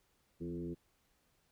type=tone with frequency modulation; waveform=sine; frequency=252.9 Hz; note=B3; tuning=41 cents sharp; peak=-38 dBFS; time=0.4-0.75 s; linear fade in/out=20 ms; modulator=88.4 Hz; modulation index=1.6; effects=pink hiss -75 dBFS RMS until 1.51 s